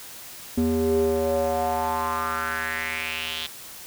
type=tone with band-pass filter sweep; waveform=square; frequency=80 Hz; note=D#2; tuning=49 cents sharp; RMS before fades=-25 dBFS; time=0.57-3.47 s; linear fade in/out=10 ms; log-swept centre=280 to 3500 Hz; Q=4.3; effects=white hiss -41 dBFS RMS until 3.86 s